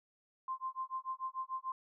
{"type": "tone with tremolo", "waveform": "sine", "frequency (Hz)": 1046.5, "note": "C6", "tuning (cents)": 0, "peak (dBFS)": -34, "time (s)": [0.48, 1.72], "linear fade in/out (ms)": 2, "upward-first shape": "sine", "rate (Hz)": 6.8, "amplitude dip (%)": 100, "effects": []}